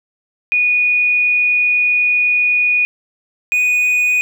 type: tone pair in turn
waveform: sine / triangle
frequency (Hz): 2463 / 2476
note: D#7 / D#7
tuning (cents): -18 / -9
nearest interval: unison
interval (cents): 9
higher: second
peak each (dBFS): -11 / -10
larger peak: second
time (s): 0.52-2.85 / 3.52-4.21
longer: first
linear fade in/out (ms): 0
effects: none